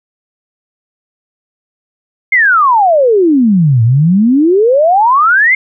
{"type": "exponential two-way sweep", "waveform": "sine", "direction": "down then up", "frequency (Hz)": [2161, 110, 2161], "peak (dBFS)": -5, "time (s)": [2.32, 5.55], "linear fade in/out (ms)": 5, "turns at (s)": 3.83, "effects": []}